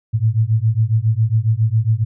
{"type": "beating tone pair", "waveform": "sine", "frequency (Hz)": [107.5, 114.8], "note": ["A2", "A#2"], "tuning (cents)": [-40, -26], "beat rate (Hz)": 7.3, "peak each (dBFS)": -16, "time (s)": [0.13, 2.05], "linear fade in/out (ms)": 20, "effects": []}